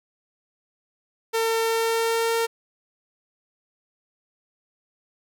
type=tone with pitch glide; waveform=sawtooth; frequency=452.5 to 458.3 Hz; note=A4 to A#4; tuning=+48 to -29 cents; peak=-17 dBFS; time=1.33-2.47 s; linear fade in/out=20 ms; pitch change=+23 cents; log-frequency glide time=1.61-2.35 s; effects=none